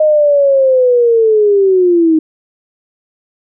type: linear sweep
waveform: sine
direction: down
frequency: 622.3 to 311.1 Hz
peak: -6 dBFS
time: 0-2.19 s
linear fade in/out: 5 ms
effects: none